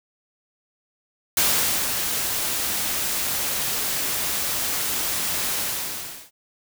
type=noise with ADSR envelope; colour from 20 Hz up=white; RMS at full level=-19 dBFS; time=1.37-6.31 s; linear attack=3 ms; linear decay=520 ms; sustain=-6 dB; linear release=730 ms; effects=none